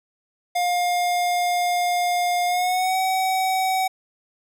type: tone with pitch glide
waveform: square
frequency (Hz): 709 to 755.5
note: F5 to F#5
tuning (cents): +26 to +36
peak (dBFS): -20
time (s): 0.55-3.88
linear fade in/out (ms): 10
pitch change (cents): +110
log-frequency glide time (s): 2.46-2.97
effects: none